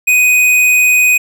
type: tone with tanh clipping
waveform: sine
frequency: 2495 Hz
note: D#7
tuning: 4 cents sharp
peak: -8 dBFS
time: 0.07-1.18 s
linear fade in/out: 10 ms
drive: 17 dB
effects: none